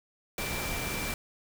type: tone in noise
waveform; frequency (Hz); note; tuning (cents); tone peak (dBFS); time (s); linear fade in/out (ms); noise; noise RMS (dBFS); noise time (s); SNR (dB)
sine; 2349; D7; 0; -38; 0.38-1.14; 2; pink; -34; 0.38-1.14; -7
effects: none